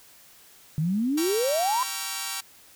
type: exponential sweep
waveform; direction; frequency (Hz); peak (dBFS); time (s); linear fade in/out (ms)
sine; up; 147.5 to 1046.5; -22; 0.78-1.83; 0
type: chord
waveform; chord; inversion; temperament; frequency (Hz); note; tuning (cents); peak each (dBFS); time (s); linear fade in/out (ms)
5% pulse; G diminished seventh; none; just; 784 / 940.8 / 1128.9 / 1354.7; G5 / Bb5 / Db6 / Fb6; 0 / +16 / +31 / +47; -24; 1.17-2.41; 10
effects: white hiss -53 dBFS RMS until 2.75 s